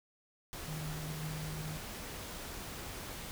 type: tone in noise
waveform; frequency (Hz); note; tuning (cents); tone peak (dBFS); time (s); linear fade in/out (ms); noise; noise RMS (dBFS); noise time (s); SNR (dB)
sine; 154.8; D#3; -9; -39; 0.68-1.77; 0; pink; -44; 0.53-3.31; +2
effects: none